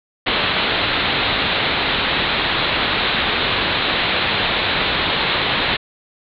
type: low-pass noise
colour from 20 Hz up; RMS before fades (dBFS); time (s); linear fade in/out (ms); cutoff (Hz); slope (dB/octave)
white; -19; 0.26-5.77; 10; 4100; 96
effects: none